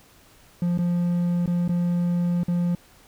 triangle tone with dropouts, 174.61 Hz, F3, in tune, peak -18 dBFS, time 0.62-2.75 s, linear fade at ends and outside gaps 2 ms, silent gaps 0.777-0.788 / 1.46-1.476 / 1.679-1.692 / 2.434-2.482 s, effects pink hiss -54 dBFS RMS until 3.07 s

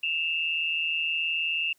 sine tone pair together, 2637 / 2796 Hz, E7 / F7, 0 / +1 cents, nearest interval minor second, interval 101 cents, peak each -28 dBFS, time 0.03-1.73 s, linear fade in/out 5 ms, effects white hiss -67 dBFS RMS until 1.78 s + high-pass 60 Hz 12 dB/octave

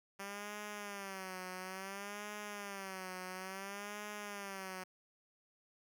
5% pulse tone with vibrato, 196 Hz, G3, in tune, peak -32 dBFS, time 0.19-4.84 s, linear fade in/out 10 ms, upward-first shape sine, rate 0.58 Hz, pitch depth 110 cents each way, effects none

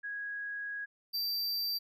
sine / square tone pair in turn, 1655 / 4681 Hz, G#6 / D8, -6 / -7 cents, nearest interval octave + tritone, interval 1799 cents, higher second, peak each -36 / -32 dBFS, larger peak second, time 0.03-0.86 / 1.13-1.79 s, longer first, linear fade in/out 20 ms, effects none

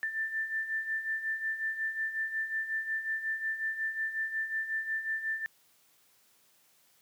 sine beating tone pair, 1772 / 1777.5 Hz, A6 / A6, +12 / +17 cents, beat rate 5.5 Hz, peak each -38 / -32 dBFS, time 0.03-5.46 s, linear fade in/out 0 ms, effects white hiss -66 dBFS RMS until 7.01 s + high-pass 100 Hz 12 dB/octave

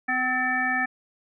harmonic tone with a mistuned harmonic, 254 Hz, B3, 49 cents sharp, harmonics 1 / 3 / 5 / 7 / 9, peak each -32 / -29 / -33 / -24 / -32 dBFS, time 0.08-0.86 s, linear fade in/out 10 ms, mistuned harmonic 5, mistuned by +35 cents, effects none

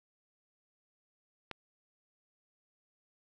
click, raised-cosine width 0.3 ms, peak -23 dBFS, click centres 1.513 s, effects none

